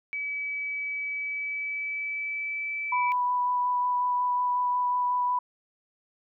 sine tone with pitch glide, 2288 to 2313 Hz, D7 to D7, -46 to -27 cents, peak -29 dBFS, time 0.13-3.12 s, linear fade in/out 0 ms, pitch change +19 cents, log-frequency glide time 1.11-2.75 s
sine tone with vibrato, 987.8 Hz, B5, in tune, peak -23 dBFS, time 2.92-5.39 s, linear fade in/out 5 ms, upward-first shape sine, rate 5.5 Hz, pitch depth 8 cents each way
effects none

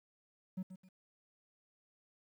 triangle tone with echo, 186.2 Hz, F#3, 11 cents sharp, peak -34 dBFS, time 0.57-0.63 s, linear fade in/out 10 ms, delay 130 ms, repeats 2, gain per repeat -11 dB, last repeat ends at 0.89 s, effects tanh soft clip ceiling -30 dBFS + 12-bit

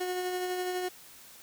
30% pulse tone with tremolo, 363.8 Hz, F#4, 29 cents flat, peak -27 dBFS, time 0-0.89 s, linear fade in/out 10 ms, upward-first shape sine, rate 12 Hz, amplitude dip 30%, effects white hiss -52 dBFS RMS until 1.42 s

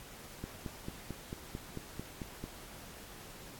click train, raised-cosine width 3 ms, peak -26 dBFS, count 10, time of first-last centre 0.44-2.44 s, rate 4.5 Hz, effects pink hiss -51 dBFS RMS until 3.59 s + AAC 64 kbps

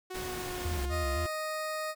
sawtooth tone with pitch glide, 370 to 347.2 Hz, F#4 to F4, 0 to -10 cents, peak -34 dBFS, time 0.1-1.27 s, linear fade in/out 10 ms, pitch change -110 cents, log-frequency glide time 0.21-1.16 s
pink noise, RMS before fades -40 dBFS, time 0.14-0.86 s, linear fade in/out 10 ms
triangle tone with vibrato, 73.42 Hz, D2, in tune, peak -29 dBFS, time 0.65-1.26 s, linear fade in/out 5 ms, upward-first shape square, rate 3.9 Hz, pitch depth 160 cents each way
20% pulse tone, 622.3 Hz, D#5, in tune, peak -28 dBFS, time 0.89-1.95 s, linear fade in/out 50 ms
effects none

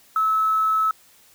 sine tone with quantisation, 1300 Hz, E6, 24 cents flat, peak -17 dBFS, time 0.16-0.91 s, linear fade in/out 2 ms, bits 7, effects white hiss -54 dBFS RMS until 1.34 s

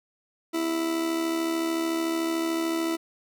40% pulse tone with amplitude modulation, 329.6 Hz, E4, in tune, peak -22 dBFS, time 0.53-2.97 s, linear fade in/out 20 ms, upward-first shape sine, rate 73.6 Hz, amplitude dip 45%, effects none

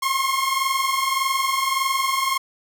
sawtooth tone pair together, 1062 / 1083.7 Hz, C6 / C#6, +25 / -40 cents, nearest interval unison, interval 35 cents, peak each -19 dBFS, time 0.02-2.38 s, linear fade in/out 10 ms, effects none

